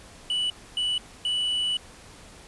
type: tone bursts at uneven times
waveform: triangle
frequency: 2960 Hz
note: F#7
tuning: in tune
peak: -22 dBFS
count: 3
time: 0.3-0.5 / 0.77-0.98 / 1.25-1.77 s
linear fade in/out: 2 ms
effects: pink hiss -48 dBFS RMS until 2.47 s + resampled to 24000 Hz